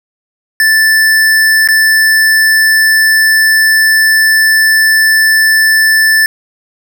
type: tone with dropouts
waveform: square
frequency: 1760 Hz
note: A6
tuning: in tune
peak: -6 dBFS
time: 0.6-6.26 s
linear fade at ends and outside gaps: 1 ms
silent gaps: 1.675-1.687 s
effects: none